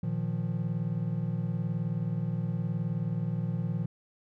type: chord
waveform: triangle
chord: Bb suspended fourth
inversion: none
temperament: equal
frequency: 116.54 / 155.56 / 174.61 Hz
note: Bb2 / Eb3 / F3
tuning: 0 / 0 / 0 cents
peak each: -31 dBFS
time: 0.03-3.86 s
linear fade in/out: 5 ms
effects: none